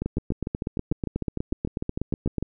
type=two click trains; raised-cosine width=3 ms; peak=-13 / -14 dBFS; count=20 / 17; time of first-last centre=0.06-2.383 / 0.02-2.426 s; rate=8.18 / 6.65 Hz; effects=none